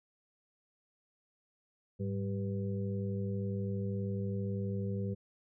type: harmonic tone with a mistuned harmonic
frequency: 98.1 Hz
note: G2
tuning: 2 cents sharp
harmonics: 1 / 2 / 4 / 5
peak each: -35 / -37 / -43 / -44 dBFS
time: 1.99-5.15 s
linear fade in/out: 20 ms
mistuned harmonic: 1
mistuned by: +100 cents
effects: none